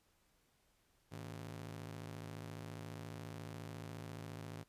sawtooth ring-modulated tone, 129.2 Hz, C3, 21 cents flat, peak -39 dBFS, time 1.11-4.64 s, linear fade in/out 20 ms, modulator 27.2 Hz, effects pink hiss -75 dBFS RMS until 4.68 s + resampled to 32000 Hz

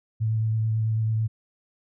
sine tone with vibrato, 110.5 Hz, A2, 8 cents sharp, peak -21 dBFS, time 0.2-1.28 s, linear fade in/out 20 ms, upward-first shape sine, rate 9.1 Hz, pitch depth 16 cents each way, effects none

